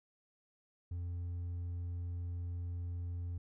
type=tone with hard clipping; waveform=sine; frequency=87.31 Hz; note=F2; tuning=in tune; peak=-38 dBFS; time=0.91-3.38 s; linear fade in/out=5 ms; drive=2 dB; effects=none